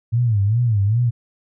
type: tone with vibrato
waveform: sine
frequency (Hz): 110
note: A2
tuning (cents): 0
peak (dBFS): -14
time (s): 0.12-1.11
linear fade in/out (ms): 20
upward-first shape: sine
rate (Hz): 2.5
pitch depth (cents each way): 190
effects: none